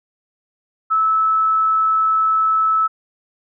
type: tone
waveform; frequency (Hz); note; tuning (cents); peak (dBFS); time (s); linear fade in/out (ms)
sine; 1305; E6; -18; -13; 0.9-2.88; 20
effects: none